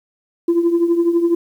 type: tone with tremolo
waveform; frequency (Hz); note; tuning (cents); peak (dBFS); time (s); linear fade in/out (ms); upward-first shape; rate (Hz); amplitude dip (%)
sine; 340.4; F4; -44; -8; 0.48-1.35; 5; triangle; 12; 75
effects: tanh soft clip ceiling -8 dBFS + 8-bit